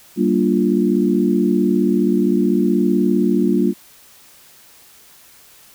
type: chord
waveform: sine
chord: G minor seventh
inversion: none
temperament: equal with one note detuned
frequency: 193.86 / 233.1 / 293.7 / 349.2 Hz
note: G3 / Bb3 / D4 / F4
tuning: -19 / 0 / 0 / 0 cents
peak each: -18 / -18 / -20 / -19 dBFS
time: 0.16-3.74 s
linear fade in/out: 50 ms
effects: white hiss -47 dBFS RMS until 5.74 s